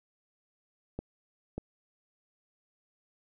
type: clicks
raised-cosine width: 2 ms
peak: -22 dBFS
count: 2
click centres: 0.99 / 1.58 s
effects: none